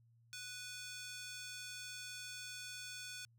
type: ring-modulated tone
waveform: 15% pulse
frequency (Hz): 1975.5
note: B6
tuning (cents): 0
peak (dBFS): -37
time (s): 0.33-3.25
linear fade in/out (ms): 0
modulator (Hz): 496
effects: added 116 Hz sine -66 dBFS peak until 3.38 s